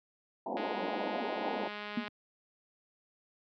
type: band-pass noise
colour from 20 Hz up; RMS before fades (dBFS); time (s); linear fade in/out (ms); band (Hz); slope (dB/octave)
white; -36; 0.46-1.68; 2; 190 to 940; 96
type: click train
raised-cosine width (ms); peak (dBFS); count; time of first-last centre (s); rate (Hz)
0.3; -25; 315; 0.57-2.08; 208
type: tone with exponential decay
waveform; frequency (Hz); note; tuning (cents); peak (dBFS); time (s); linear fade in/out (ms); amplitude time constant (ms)
sine; 233.1; A#3; 0; -26; 1.97-2.09; 5; 26
effects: high-pass 100 Hz 12 dB/octave + low-pass 4000 Hz 12 dB/octave